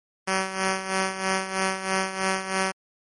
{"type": "tone with tremolo", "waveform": "5% pulse", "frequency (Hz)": 190.3, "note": "F#3", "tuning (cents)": 49, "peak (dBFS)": -10, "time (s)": [0.27, 2.72], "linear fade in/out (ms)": 10, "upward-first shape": "sine", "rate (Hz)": 3.1, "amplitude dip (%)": 70, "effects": ["MP3 48 kbps"]}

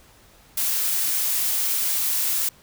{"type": "noise", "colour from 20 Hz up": "blue", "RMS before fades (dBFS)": -23, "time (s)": [0.57, 2.49], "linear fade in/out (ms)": 5, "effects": ["pink hiss -53 dBFS RMS until 2.62 s"]}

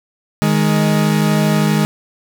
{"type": "tone pair together", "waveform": "40% pulse", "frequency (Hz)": [155.56, 208], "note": ["D#3", "G#3"], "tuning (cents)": [0, 3], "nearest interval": "perfect fourth", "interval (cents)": 503, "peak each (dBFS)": -14, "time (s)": [0.42, 1.85], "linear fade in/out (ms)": 0, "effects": []}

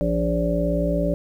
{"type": "harmonic tone with a mistuned harmonic", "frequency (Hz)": 57.8, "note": "A#1", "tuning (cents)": -14, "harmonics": [1, 3, 5, 7, 9, 10], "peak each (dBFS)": [-26, -24, -27, -32, -31, -24], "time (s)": [0.01, 1.14], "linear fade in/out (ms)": 0, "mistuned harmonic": 3, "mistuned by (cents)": -19, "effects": ["9-bit"]}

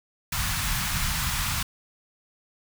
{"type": "band-stop noise", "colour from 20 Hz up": "pink", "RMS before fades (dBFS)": -27, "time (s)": [0.32, 1.63], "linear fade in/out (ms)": 5, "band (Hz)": [180, 950], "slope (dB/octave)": 24, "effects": []}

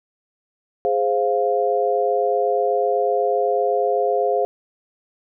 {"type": "chord", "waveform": "sine", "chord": "F minor", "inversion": "first", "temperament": "equal", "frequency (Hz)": [415.3, 523.3, 698.5], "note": ["Ab4", "C5", "F5"], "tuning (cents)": [0, 0, 0], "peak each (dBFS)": -21, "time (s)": [0.85, 4.45], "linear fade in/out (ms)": 0, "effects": []}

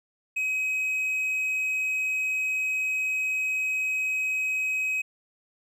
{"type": "tone", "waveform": "triangle", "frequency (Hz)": 2536, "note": "D#7", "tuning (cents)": 32, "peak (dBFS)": -23, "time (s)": [0.36, 5.02], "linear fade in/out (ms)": 10, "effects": []}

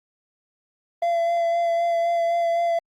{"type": "tone with vibrato", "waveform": "triangle", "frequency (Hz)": 680, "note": "F5", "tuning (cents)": -46, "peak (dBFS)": -17, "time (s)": [1.02, 2.79], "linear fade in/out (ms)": 5, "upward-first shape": "sine", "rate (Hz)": 3.9, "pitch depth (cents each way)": 17, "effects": ["Opus 32 kbps"]}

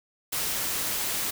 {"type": "noise", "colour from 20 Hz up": "white", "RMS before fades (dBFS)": -29, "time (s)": [0.32, 1.31], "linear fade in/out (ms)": 10, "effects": []}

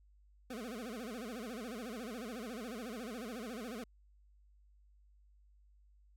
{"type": "tone with vibrato", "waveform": "25% pulse", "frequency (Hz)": 232, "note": "A#3", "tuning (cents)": -8, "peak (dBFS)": -38, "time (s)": [0.5, 3.84], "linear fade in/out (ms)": 5, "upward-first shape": "sine", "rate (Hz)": 14, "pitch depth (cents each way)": 200, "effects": ["added 50 Hz sine -62 dBFS peak until 6.16 s"]}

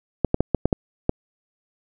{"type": "clicks", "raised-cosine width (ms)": 2, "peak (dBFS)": -4, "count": 7, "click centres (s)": [0.247, 0.344, 0.406, 0.547, 0.656, 0.728, 1.094], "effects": []}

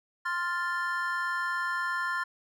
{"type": "chord", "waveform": "triangle", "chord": "F major", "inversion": "second", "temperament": "equal", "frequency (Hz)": [1046.5, 1396.9, 1760], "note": ["C6", "F6", "A6"], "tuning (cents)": [0, 0, 0], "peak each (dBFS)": -31, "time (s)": [0.25, 2.24], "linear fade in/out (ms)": 10, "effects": []}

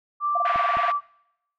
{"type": "tone with pitch glide", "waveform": "sine", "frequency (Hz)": [1174.7, 1161.9], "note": ["D6", "D6"], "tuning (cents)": [0, -19], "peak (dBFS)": -21, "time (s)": [0.2, 1.01], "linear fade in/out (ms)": 50, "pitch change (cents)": -19, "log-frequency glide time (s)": [0.39, 0.63]}
{"type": "tone bursts", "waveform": "sine", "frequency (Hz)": 698.5, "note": "F5", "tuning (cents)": 0, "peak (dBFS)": -22, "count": 12, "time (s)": [0.35, 0.903], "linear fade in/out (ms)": 5, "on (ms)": 25, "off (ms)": 23}
{"type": "band-pass noise", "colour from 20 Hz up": "white", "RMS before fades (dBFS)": -31, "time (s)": [0.45, 0.92], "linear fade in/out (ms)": 5, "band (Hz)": [900, 2200], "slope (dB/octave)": 24}
{"type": "clicks", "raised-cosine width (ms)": 3, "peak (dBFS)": -25, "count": 2, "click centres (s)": [0.559, 0.77]}
{"effects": ["noise-tail reverb RT60 0.8 s tail -23 dB re dry"]}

